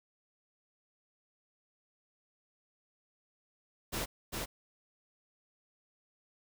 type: noise with echo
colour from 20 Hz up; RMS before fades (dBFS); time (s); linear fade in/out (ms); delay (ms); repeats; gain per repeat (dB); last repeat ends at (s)
pink; -36; 3.92-4.06; 20; 400; 1; -2; 4.46
effects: none